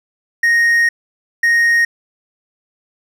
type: tone pair in turn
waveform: triangle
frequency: 1864.7 / 1864.7 Hz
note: A#6 / A#6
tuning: 0 / 0 cents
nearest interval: unison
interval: 0 cents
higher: neither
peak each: -8 dBFS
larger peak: neither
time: 0.43-0.89 / 1.43-1.85 s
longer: first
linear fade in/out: 5 ms
effects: none